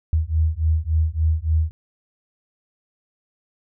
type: beating tone pair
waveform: sine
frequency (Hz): 77.8 / 81.3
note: D#2 / E2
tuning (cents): 0 / -23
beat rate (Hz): 3.5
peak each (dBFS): -20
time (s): 0.13-1.71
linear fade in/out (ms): 0
effects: none